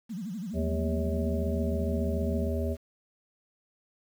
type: tone with vibrato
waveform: sine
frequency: 200 Hz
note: G3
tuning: 35 cents sharp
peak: -33 dBFS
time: 0.09-2.49 s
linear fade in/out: 20 ms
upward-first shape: sine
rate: 12 Hz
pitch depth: 270 cents each way
type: harmonic tone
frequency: 80 Hz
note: D#2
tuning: 49 cents sharp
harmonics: 1 / 3 / 5 / 7 / 8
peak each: -29 / -34 / -36 / -37 / -38 dBFS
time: 0.53-2.77 s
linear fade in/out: 50 ms
effects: 9-bit